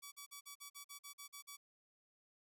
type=tone bursts; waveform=5% pulse; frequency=1143 Hz; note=D6; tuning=47 cents flat; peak=-38 dBFS; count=11; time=0.02-1.57 s; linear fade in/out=20 ms; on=100 ms; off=45 ms; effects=none